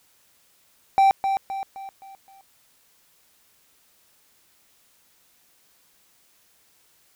triangle tone with echo, 780 Hz, G5, 9 cents flat, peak -11 dBFS, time 0.98-1.11 s, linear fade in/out 0 ms, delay 260 ms, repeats 5, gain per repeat -7 dB, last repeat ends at 2.41 s, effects white hiss -61 dBFS RMS until 7.15 s

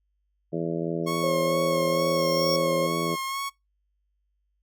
harmonic tone, 83.2 Hz, E2, 17 cents sharp, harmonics 2 / 3 / 4 / 5 / 6 / 7 / 8, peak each -31 / -36 / -31 / -32 / -37 / -35 / -40 dBFS, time 0.52-3.16 s, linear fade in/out 20 ms
square tone with exponential growth, 5500 Hz, F8, 27 cents flat, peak -26 dBFS, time 1.04-2.56 s, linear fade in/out 1 ms, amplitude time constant 330 ms
sawtooth tone with vibrato, 1090 Hz, C#6, 29 cents flat, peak -25 dBFS, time 1.06-3.5 s, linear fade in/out 20 ms, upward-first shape sine, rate 2.2 Hz, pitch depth 29 cents each way
sine tone, 540 Hz, C#5, 45 cents flat, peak -23 dBFS, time 1.23-2.87 s, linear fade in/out 10 ms
effects noise-tail reverb RT60 0.2 s tail -24 dB re dry + added 50 Hz sine -70 dBFS peak until 4.62 s

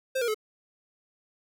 square tone with pitch steps, 524 / 475 / 430.6 Hz, C5 / A#4 / A4, +2 / +33 / -37 cents, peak -26 dBFS, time 0.15-0.345 s, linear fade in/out 10 ms, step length 65 ms, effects none

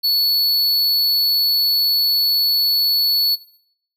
square tone, 4422 Hz, C#8, 5 cents flat, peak -15 dBFS, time 0.03-3.36 s, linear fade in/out 20 ms, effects noise-tail reverb RT60 0.7 s tail -18 dB re dry

